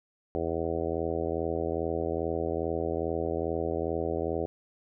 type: harmonic tone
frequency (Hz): 82.41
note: E2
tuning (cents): 0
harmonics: 1 / 2 / 3 / 4 / 5 / 6 / 7 / 8 / 9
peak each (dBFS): -37 / -41 / -40 / -35 / -33 / -35 / -37 / -39 / -40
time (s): 0.35-4.46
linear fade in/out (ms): 0
effects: none